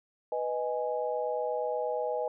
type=chord; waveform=sine; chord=G# minor; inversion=first; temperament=equal; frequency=493.9 / 622.3 / 830.6 Hz; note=B4 / D#5 / G#5; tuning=0 / 0 / 0 cents; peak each=-32 / -33 / -35 dBFS; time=0.32-2.28 s; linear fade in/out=2 ms; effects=none